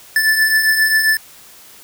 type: beating tone pair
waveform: square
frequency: 1747 / 1754.5 Hz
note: A6 / A6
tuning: -13 / -5 cents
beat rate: 7.5 Hz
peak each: -21 / -13 dBFS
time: 0.16-1.17 s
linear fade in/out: 2 ms
effects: white hiss -42 dBFS RMS until 1.83 s